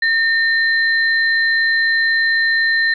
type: tone pair together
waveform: sine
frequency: 1819 / 4084 Hz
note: A#6 / C8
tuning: -43 / -43 cents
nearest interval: octave + major second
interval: 1400 cents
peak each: -13 / -23 dBFS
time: 0.02-2.94 s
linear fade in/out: 5 ms
effects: none